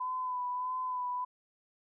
sine tone with vibrato, 1004 Hz, B5, 28 cents sharp, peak -32 dBFS, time 0-1.25 s, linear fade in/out 10 ms, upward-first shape sine, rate 1.6 Hz, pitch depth 27 cents each way, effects none

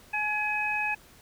harmonic tone, 844 Hz, G#5, 28 cents sharp, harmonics 1 / 2 / 3, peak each -32 / -33 / -28 dBFS, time 0.13-0.95 s, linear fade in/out 10 ms, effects pink hiss -55 dBFS RMS until 1.21 s

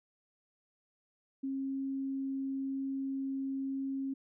sine tone, 270.1 Hz, C#4, 45 cents flat, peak -33 dBFS, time 1.43-4.14 s, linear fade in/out 10 ms, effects none

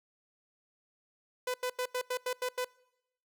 sawtooth tone bursts, 501 Hz, B4, 25 cents sharp, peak -27 dBFS, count 8, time 1.47-2.647 s, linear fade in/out 5 ms, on 71 ms, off 87 ms, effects noise-tail reverb RT60 0.9 s tail -25 dB re dry

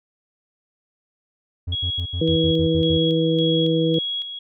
triangle tone bursts, 87.31 Hz, F2, in tune, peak -21 dBFS, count 9, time 1.67-2.978 s, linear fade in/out 10 ms, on 84 ms, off 69 ms
sine tone with tremolo, 3322 Hz, G#7, in tune, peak -23 dBFS, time 1.72-4.39 s, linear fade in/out 5 ms, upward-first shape square, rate 1.8 Hz, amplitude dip 55%
harmonic tone, 162.4 Hz, E3, 26 cents flat, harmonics 1 / 2 / 3, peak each -21 / -21 / -21 dBFS, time 2.21-3.99 s, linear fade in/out 5 ms
effects none

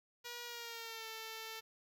5% pulse tone with pitch glide, 479.5 to 444.8 Hz, A#4 to A4, +49 to +19 cents, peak -33 dBFS, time 0.24-1.61 s, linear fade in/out 20 ms, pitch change -130 cents, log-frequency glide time 0.45-1.07 s, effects 12-bit

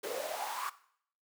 pink noise with high-pass filter sweep, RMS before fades -38 dBFS, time 0.03-0.7 s, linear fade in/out 10 ms, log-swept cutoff 420 to 1200 Hz, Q 7.1, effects noise-tail reverb RT60 0.6 s tail -17 dB re dry

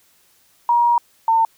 sine tone pair in turn, 950 / 903.8 Hz, A#5 / A5, +33 / +46 cents, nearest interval minor second, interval 87 cents, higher first, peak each -12 dBFS, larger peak neither, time 0.69-0.98 / 1.28-1.45 s, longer first, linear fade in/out 2 ms, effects white hiss -57 dBFS RMS until 1.57 s

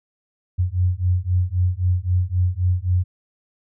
sine beating tone pair, 88.7 / 92.5 Hz, F2 / F#2, +27 / 0 cents, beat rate 3.8 Hz, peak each -20 dBFS, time 0.58-3.04 s, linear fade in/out 20 ms, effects none

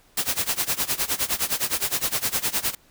white noise with tremolo, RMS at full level -22 dBFS, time 0.17-2.75 s, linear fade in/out 5 ms, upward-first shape sine, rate 9.7 Hz, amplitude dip 90%, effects pink hiss -58 dBFS RMS until 2.9 s

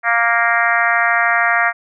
harmonic tone, 233.1 Hz, A#3, in tune, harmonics 3 / 4 / 5 / 6 / 7 / 8 / 9 / 10, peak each -19 / -26 / -21 / -19 / -20 / -18 / -22 / -28 dBFS, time 0.03-1.73 s, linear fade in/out 50 ms, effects none

